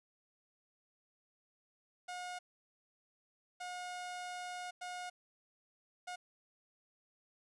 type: tone bursts at uneven times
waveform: sawtooth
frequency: 720 Hz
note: F#5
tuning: 47 cents flat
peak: -38 dBFS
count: 4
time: 2.08-2.39 / 3.6-4.71 / 4.81-5.1 / 6.07-6.16 s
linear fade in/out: 10 ms
effects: resampled to 22050 Hz + 11-bit